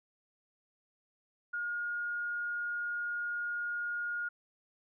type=tone; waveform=sine; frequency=1428 Hz; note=F6; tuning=38 cents sharp; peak=-33 dBFS; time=1.53-4.29 s; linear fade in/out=10 ms; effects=none